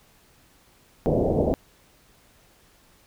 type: low-pass noise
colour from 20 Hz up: white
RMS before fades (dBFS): -22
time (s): 1.06-1.54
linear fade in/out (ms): 0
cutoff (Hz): 670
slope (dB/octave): 48
effects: pink hiss -58 dBFS RMS until 3.06 s